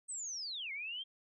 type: linear two-way sweep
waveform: sine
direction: down then up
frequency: 8372 to 2096 to 3233 Hz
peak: -39 dBFS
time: 0.08-1.04 s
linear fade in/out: 20 ms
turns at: 0.72 s
effects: none